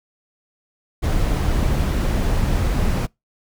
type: noise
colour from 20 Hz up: brown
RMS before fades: -19 dBFS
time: 1.02-3.07 s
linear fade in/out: 20 ms
effects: noise-tail reverb RT60 0.2 s tail -26 dB re dry